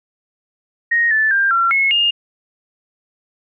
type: tone with pitch steps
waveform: sine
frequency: 1869 / 1751 / 1592 / 1363 / 2180 / 2829 Hz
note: A#6 / A6 / G6 / F6 / C#7 / F7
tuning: +4 / -9 / +26 / -43 / -29 / +22 cents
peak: -12 dBFS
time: 0.91-2.11 s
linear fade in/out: 10 ms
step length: 200 ms
effects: none